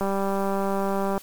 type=click train; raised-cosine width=1 ms; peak=-13 dBFS; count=230; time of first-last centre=0.01-1.178 s; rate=196 Hz; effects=white hiss -47 dBFS RMS until 1.22 s + MP3 96 kbps